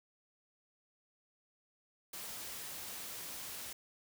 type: noise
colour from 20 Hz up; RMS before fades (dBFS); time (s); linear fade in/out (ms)
white; -45; 2.13-3.73; 5
effects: none